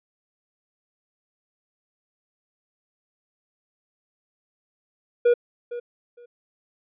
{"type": "tone with echo", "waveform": "triangle", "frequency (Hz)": 480.3, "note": "B4", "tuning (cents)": -48, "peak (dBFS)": -12, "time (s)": [5.25, 5.34], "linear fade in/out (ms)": 10, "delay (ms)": 460, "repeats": 2, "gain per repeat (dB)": -15, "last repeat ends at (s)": 6.26, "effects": ["resampled to 8000 Hz"]}